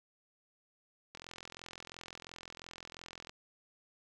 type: click train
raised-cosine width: 0.2 ms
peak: -29 dBFS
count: 93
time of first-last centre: 1.15-3.295 s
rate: 42.9 Hz
effects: none